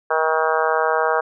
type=harmonic tone; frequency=158.9 Hz; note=D#3; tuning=37 cents sharp; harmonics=3 / 4 / 5 / 6 / 7 / 8 / 9 / 10; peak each=-22 / -23 / -24 / -25 / -25 / -26 / -27 / -27 dBFS; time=0.1-1.21 s; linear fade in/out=10 ms; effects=none